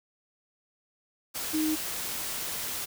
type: tone in noise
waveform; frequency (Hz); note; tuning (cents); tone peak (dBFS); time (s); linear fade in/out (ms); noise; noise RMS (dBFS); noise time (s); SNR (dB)
sine; 311.1; D#4; 0; -25; 1.53-1.76; 20; white; -34; 1.34-2.86; +6
effects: none